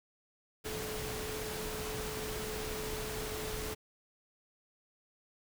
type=tone in noise; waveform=sine; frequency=431.5 Hz; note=A4; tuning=34 cents flat; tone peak=-41 dBFS; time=0.64-3.75 s; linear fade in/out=20 ms; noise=pink; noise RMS=-40 dBFS; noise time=0.64-3.75 s; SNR=-4 dB; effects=none

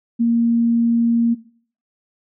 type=tone; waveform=sine; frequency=233.1 Hz; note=A#3; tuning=in tune; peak=-13 dBFS; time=0.19-1.35 s; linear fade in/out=20 ms; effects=noise-tail reverb RT60 0.5 s tail -18 dB re dry

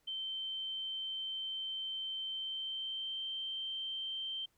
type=tone with pitch glide; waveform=sine; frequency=3106 to 3129 Hz; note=G7 to G7; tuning=-17 to -4 cents; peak=-37 dBFS; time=0.07-4.46 s; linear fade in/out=10 ms; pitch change=+13 cents; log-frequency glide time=2.3-3.25 s; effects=pink hiss -75 dBFS RMS until 4.57 s

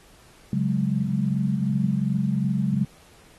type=chord; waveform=sine; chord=C# suspended fourth; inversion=none; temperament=equal; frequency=138.59 / 185 / 207.7 Hz; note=C#3 / F#3 / G#3; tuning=0 / 0 / 0 cents; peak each=-25 dBFS; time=0.53-2.85 s; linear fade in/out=2 ms; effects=pink hiss -54 dBFS RMS until 3.38 s + AAC 32 kbps

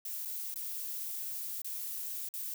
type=noise with dropouts; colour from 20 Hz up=violet; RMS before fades=-39 dBFS; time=0.05-2.54 s; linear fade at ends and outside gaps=2 ms; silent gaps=0.251-0.256 / 0.542-0.558 / 1.618-1.645 / 2.288-2.338 s; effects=none

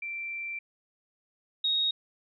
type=tone pair in turn; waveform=sine; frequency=2349 / 3756 Hz; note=D7 / A#7; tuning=0 / +12 cents; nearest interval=minor sixth; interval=812 cents; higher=second; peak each=-33 / -24 dBFS; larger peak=second; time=0.02-0.59 / 1.64-1.91 s; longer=first; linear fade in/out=5 ms; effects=none

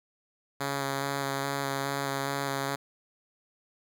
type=tone with vibrato; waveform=5% pulse; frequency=138.59 Hz; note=C#3; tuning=in tune; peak=-18 dBFS; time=0.6-2.76 s; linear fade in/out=10 ms; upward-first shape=square; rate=2.4 Hz; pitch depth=12 cents each way; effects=none

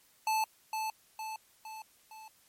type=tone with echo; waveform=square; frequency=874 Hz; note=A5; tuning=12 cents flat; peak=-28 dBFS; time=0.27-0.44 s; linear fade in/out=2 ms; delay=460 ms; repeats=4; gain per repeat=-5 dB; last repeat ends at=2.28 s; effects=white hiss -65 dBFS RMS until 2.48 s + MP3 64 kbps

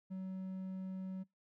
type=tone; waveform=triangle; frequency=188.3 Hz; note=F#3; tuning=31 cents sharp; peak=-38 dBFS; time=0.1-1.24 s; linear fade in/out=20 ms; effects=noise-tail reverb RT60 0.2 s tail -25 dB re dry

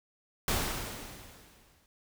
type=noise with exponential decay; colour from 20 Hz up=pink; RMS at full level=-28 dBFS; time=0.48-1.86 s; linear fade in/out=1 ms; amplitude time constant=300 ms; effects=none

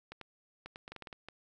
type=clicks; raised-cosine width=0.3 ms; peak=-29 dBFS; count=11; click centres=0.12 / 0.213 / 0.66 / 0.759 / 0.879 / 0.92 / 0.963 / 1.023 / 1.072 / 1.128 / 1.286 s; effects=none

